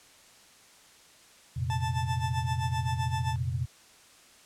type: chord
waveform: sine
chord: F suspended fourth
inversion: none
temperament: just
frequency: 87.31 / 116.41 / 130.96 Hz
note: F2 / Bb2 / C3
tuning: 0 / -2 / +2 cents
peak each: -33 / -32 / -32 dBFS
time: 1.56-3.66 s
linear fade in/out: 10 ms
type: tone with tremolo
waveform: 40% pulse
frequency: 880 Hz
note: A5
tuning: in tune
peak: -29 dBFS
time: 1.7-3.36 s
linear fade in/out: 0 ms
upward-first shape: sine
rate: 7.7 Hz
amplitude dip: 80%
effects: white hiss -56 dBFS RMS until 4.45 s + low-pass 9000 Hz 12 dB/octave